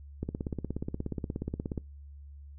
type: click train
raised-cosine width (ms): 3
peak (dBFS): -20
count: 27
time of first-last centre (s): 0.23-1.778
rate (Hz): 16.8
effects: noise-tail reverb RT60 0.2 s tail -23 dB re dry + added 71 Hz sine -45 dBFS peak until 2.58 s